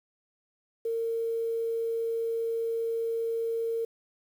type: tone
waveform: sine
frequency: 457.5 Hz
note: A#4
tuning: 32 cents flat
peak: -27 dBFS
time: 0.85-3.85 s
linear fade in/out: 5 ms
effects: 9-bit